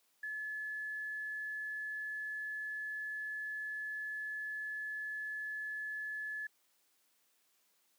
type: tone with quantisation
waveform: sine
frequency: 1717 Hz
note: A6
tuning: 43 cents flat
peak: -38 dBFS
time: 0.23-6.47 s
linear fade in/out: 5 ms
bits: 11
effects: white hiss -74 dBFS RMS until 7.98 s + high-pass 200 Hz 12 dB/octave